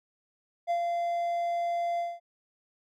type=tone with ADSR envelope; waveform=triangle; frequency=689 Hz; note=F5; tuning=24 cents flat; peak=-22 dBFS; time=0.67-2.2 s; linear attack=35 ms; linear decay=80 ms; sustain=-3 dB; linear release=210 ms; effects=none